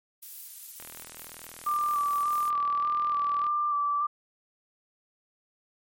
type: noise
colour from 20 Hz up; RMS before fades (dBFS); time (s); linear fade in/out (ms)
violet; -41; 0.22-2.5; 10
type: click train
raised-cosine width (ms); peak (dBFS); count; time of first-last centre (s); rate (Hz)
0.3; -28; 109; 0.8-3.467; 40.5
type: tone with vibrato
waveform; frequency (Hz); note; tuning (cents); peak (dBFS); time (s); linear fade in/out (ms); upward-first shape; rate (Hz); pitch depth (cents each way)
sine; 1174.7; D6; 0; -24; 1.66-4.07; 10; square; 1.7; 20
effects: MP3 64 kbps